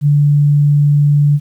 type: tone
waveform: sine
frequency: 145.6 Hz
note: D3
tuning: 15 cents flat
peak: -7 dBFS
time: 0.01-1.4 s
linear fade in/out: 50 ms
effects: 8-bit